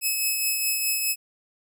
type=tone with tremolo; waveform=5% pulse; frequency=2580 Hz; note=E7; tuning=38 cents flat; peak=-12 dBFS; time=0.01-1.16 s; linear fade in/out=50 ms; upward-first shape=triangle; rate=4.8 Hz; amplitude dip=40%; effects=none